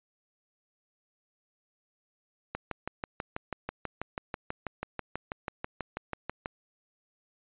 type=click train; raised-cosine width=0.5 ms; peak=-18 dBFS; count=25; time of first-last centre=2.55-6.459 s; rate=6.14 Hz; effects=resampled to 8000 Hz